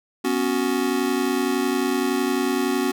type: chord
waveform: square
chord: B suspended second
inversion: none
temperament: just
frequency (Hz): 246.9 / 277.8 / 370.4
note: B3 / C#4 / F#4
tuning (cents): 0 / +4 / +2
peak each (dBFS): -26 / -25 / -25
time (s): 0.24-2.92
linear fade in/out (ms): 10
effects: none